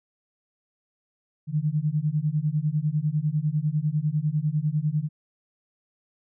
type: beating tone pair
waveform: sine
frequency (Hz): 146.83 / 156.83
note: D3 / D#3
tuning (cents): 0 / +14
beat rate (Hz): 10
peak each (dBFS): -25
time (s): 1.47-5.09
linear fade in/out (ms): 50
effects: none

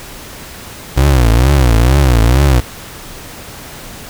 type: tone with vibrato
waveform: 30% pulse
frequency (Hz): 62.8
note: B1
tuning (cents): +30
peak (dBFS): -4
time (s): 0.96-2.61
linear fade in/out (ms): 20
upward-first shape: triangle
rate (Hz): 2.2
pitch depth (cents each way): 260
effects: pink hiss -31 dBFS RMS until 4.09 s

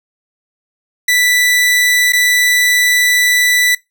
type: tone with dropouts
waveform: sawtooth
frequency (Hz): 1975.5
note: B6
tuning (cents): 0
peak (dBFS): -6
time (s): 1.08-3.75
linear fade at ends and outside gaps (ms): 5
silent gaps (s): 2.123-2.132
effects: noise-tail reverb RT60 0.2 s tail -22 dB re dry

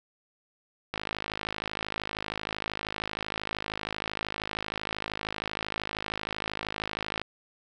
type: click train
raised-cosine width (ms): 0.3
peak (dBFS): -15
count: 333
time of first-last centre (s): 0.94-7.216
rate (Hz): 52.9
effects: none

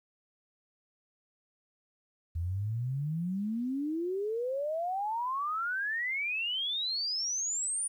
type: exponential sweep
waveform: sine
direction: up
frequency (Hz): 80.7 to 9610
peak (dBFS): -30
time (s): 2.35-7.88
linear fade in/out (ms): 10
effects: 11-bit

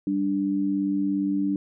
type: tone pair together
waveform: sine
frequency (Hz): 196 / 293.4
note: G3 / D4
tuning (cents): 0 / -2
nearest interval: perfect fifth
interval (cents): 698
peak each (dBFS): -27 / -23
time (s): 0.07-1.56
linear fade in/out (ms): 2
effects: none

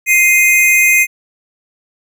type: tone pair together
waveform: square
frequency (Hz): 2097 / 2489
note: C7 / D#7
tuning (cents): +3 / 0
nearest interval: minor third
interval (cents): 297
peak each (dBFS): -11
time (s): 0.06-1.07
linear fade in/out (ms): 50
effects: none

